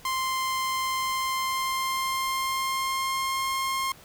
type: tone with pitch glide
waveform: sawtooth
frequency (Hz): 1046.5 to 1066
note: C6 to C6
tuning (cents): 0 to +32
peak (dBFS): -22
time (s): 0.05-3.92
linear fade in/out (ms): 2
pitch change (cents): +32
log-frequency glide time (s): 0.96-3.48
effects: pink hiss -51 dBFS RMS until 4.04 s